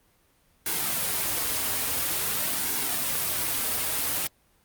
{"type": "noise with flanger", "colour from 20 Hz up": "white", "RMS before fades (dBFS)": -27, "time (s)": [0.66, 4.27], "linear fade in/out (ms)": 2, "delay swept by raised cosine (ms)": [1.6, 5.8], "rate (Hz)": 0.48, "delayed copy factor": -0.55, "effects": ["pink hiss -64 dBFS RMS until 4.64 s", "Opus 32 kbps"]}